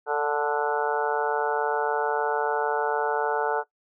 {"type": "harmonic tone with a mistuned harmonic", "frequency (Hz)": 146.83, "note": "D3", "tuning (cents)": 0, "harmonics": [3, 4, 5, 6, 7, 8, 9, 10], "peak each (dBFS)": [-26, -32, -30, -28, -39, -40, -34, -32], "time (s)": [0.06, 3.64], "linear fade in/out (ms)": 50, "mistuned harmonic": 3, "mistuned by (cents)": 15, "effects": ["noise-tail reverb RT60 0.1 s tail -17 dB re dry"]}